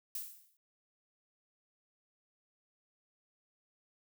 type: noise with exponential decay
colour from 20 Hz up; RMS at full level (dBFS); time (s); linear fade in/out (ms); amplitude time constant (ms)
violet; -37; 0.15-0.57; 2; 90
effects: none

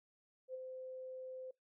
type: tone with ADSR envelope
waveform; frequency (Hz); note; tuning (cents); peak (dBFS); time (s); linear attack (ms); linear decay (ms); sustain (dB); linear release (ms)
sine; 516; C5; -24; -40; 0.48-1.51; 64; 15; -5; 5
effects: noise-tail reverb RT60 0.2 s tail -24 dB re dry

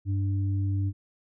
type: tone pair together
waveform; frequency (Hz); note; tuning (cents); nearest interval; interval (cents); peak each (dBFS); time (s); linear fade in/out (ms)
sine; 98 / 293.7; G2 / D4; 0 / 0; octave + perfect fifth; 1900; -24 / -36; 0.05-0.93; 50
effects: none

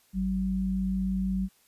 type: tone pair together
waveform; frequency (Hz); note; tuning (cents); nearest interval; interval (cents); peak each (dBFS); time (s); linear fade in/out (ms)
sine; 53.15 / 189.4; G#1 / F#3; +41 / +41; octave + minor seventh; 2200; -33 / -26; 0.13-1.49; 50
effects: white hiss -64 dBFS RMS until 1.67 s + resampled to 32000 Hz

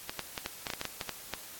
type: clicks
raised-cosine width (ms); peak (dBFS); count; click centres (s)
0.2; -16; 12; 0.095 / 0.193 / 0.378 / 0.461 / 0.668 / 0.702 / 0.736 / 0.814 / 0.853 / 1.012 / 1.093 / 1.337
effects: white hiss -47 dBFS RMS until 1.59 s + AAC 64 kbps

